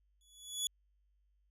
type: tone with exponential growth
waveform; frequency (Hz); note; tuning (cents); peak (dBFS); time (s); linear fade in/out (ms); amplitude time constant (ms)
20% pulse; 3404; G#7; +42; -25; 0.21-0.67; 1; 100
effects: added 50 Hz sine -70 dBFS peak until 1.5 s